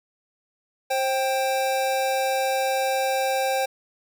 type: tone pair together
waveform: square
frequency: 531 / 783.3 Hz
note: C5 / G5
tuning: +25 / -2 cents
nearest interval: perfect fifth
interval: 673 cents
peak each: -25 / -25 dBFS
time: 0.9-3.66 s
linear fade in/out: 10 ms
effects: none